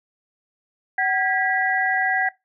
sine tone cluster, 756 / 1631 / 1952 Hz, F#5 / G#6 / B6, +37 / -32 / -21 cents, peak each -23 dBFS, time 0.98-2.29 s, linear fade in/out 5 ms, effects noise-tail reverb RT60 0.2 s tail -20 dB re dry

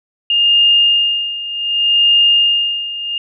sine tone with tremolo, 2824 Hz, F7, 19 cents sharp, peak -7 dBFS, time 0.3-3.18 s, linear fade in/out 2 ms, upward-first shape sine, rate 0.66 Hz, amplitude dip 80%, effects none

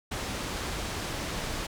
pink low-pass noise, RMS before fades -34 dBFS, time 0.11-1.67 s, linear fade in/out 10 ms, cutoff 7800 Hz, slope 12 dB/octave, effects none

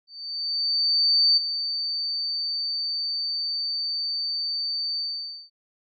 sine tone with ADSR envelope, 4579 Hz, D8, 45 cents flat, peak -15 dBFS, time 0.07-5.5 s, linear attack 1300 ms, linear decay 14 ms, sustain -10 dB, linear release 520 ms, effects none

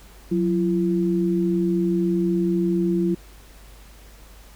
sine tone pair together, 182.72 / 339.1 Hz, F#3 / E4, -21 / +49 cents, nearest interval major seventh, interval 1070 cents, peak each -21 dBFS, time 0.31-3.15 s, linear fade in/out 10 ms, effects added 50 Hz sine -45 dBFS peak until 4.55 s + pink hiss -50 dBFS RMS until 4.55 s

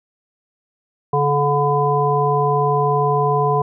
harmonic tone with a mistuned harmonic, 143.8 Hz, D3, 36 cents flat, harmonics 1 / 3 / 5 / 7, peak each -20 / -19 / -21 / -19 dBFS, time 1.13-3.62 s, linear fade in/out 5 ms, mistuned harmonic 5, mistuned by +17 cents, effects none

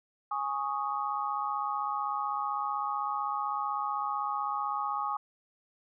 sine chord, Ab suspended fourth, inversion none, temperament equal, 830.6 / 1108.7 / 1244.5 Hz, Ab5 / Db6 / Eb6, 0 / 0 / 0 cents, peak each -34 dBFS, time 0.31-5.17 s, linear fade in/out 5 ms, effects none

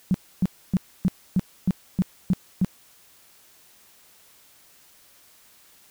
sine tone bursts, 185 Hz, F#3, in tune, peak -16 dBFS, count 9, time 0.11-2.647 s, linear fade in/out 0 ms, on 33 ms, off 280 ms, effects white hiss -55 dBFS RMS until 5.9 s

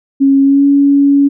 sine tone with pitch glide, 274 to 281.2 Hz, C#4 to C#4, -20 to +25 cents, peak -5 dBFS, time 0.2-1.29 s, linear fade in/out 20 ms, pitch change +45 cents, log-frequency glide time 0.42-0.65 s, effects none

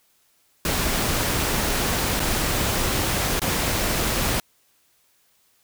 pink noise with dropouts, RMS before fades -23 dBFS, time 0.65-4.4 s, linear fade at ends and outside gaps 2 ms, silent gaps 2.196-2.201 / 3.395-3.417 s, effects white hiss -63 dBFS RMS until 5.63 s

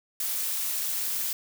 blue noise with amplitude modulation, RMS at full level -27 dBFS, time 0.2-1.33 s, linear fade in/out 2 ms, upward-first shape sine, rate 226 Hz, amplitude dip 55%, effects none

